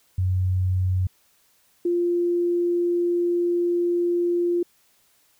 sine tone pair in turn, 92.5 / 348.1 Hz, F#2 / F4, 0 / -6 cents, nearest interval octave + major seventh, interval 2294 cents, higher second, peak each -19 dBFS, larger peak neither, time 0.18-1.07 / 1.85-4.63 s, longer second, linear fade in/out 5 ms, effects white hiss -62 dBFS RMS until 5.39 s

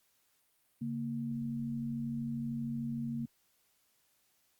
sine tone pair together, 139.25 / 232.3 Hz, C#3 / A#3, +8 / -6 cents, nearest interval major sixth, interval 886 cents, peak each -40 / -35 dBFS, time 0.81-3.26 s, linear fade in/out 10 ms, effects white hiss -73 dBFS RMS until 4.59 s + Opus 48 kbps

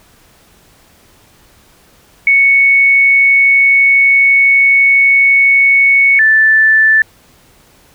sine tone pair in turn, 2217 / 1759.6 Hz, C#7 / A6, 0 / 0 cents, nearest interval major third, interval 400 cents, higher first, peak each -5 dBFS, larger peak neither, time 2.27-6.19 / 6.19-7.02 s, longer first, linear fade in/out 2 ms, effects pink hiss -47 dBFS RMS until 7.94 s

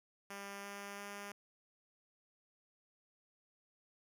5% pulse tone with pitch steps, 199.5 / 200.9 / 202.3 Hz, G3 / G3 / G#3, +31 / +43 / -45 cents, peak -34 dBFS, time 0.3-1.32 s, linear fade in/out 5 ms, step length 340 ms, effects none

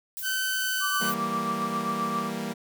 violet noise, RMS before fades -35 dBFS, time 0.17-1.14 s, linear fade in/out 0 ms
sawtooth tone with pitch glide, 1525 to 1512.7 Hz, G6 to F#6, -48 to +38 cents, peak -23 dBFS, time 0.22-1.13 s, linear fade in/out 50 ms, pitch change -14 cents, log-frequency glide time 0.48-0.91 s
sine tone with tremolo, 1167 Hz, D6, 11 cents flat, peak -25 dBFS, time 0.8-2.31 s, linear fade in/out 50 ms, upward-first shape triangle, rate 7.5 Hz, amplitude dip 65%
sawtooth chord, E diminished, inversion none, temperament equal, 164.81 / 196 / 233.1 Hz, E3 / G3 / Bb3, 0 / 0 / 0 cents, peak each -34 / -30 / -29 dBFS, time 1-2.54 s, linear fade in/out 20 ms
effects none

